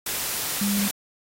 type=tone in noise; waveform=sine; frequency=201.7 Hz; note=G3; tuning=50 cents sharp; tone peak=-22 dBFS; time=0.61-0.88 s; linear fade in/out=5 ms; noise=white; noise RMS=-27 dBFS; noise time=0.06-0.91 s; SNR=+2 dB; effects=AAC 48 kbps